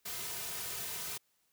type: noise with comb filter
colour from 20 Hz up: white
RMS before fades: -40 dBFS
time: 0.05-1.18 s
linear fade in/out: 10 ms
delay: 3.6 ms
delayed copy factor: -0.9
effects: white hiss -75 dBFS RMS until 1.52 s